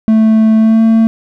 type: tone with pitch glide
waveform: triangle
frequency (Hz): 220 to 224.5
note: A3 to A3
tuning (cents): 0 to +35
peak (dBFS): -3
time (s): 0.08-1.07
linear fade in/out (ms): 0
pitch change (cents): +35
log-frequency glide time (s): 0.57-0.83
effects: none